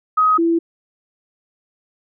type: tone pair in turn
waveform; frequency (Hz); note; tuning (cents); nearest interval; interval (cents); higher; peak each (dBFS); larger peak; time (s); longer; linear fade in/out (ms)
sine; 1261 / 334; D#6 / E4; +23 / +23; octave + major seventh; 2300; first; -11 / -13; first; 0.17-0.38 / 0.38-0.59; neither; 10
effects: none